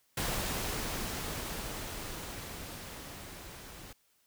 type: noise with level ramp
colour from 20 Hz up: pink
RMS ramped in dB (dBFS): -33 to -49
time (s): 0.17-3.93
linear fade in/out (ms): 5
effects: white hiss -71 dBFS RMS until 4.26 s